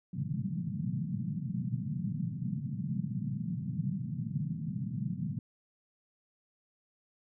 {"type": "band-pass noise", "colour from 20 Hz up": "pink", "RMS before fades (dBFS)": -35, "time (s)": [0.13, 5.39], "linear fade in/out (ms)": 2, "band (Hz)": [120, 210], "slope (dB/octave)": 48, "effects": []}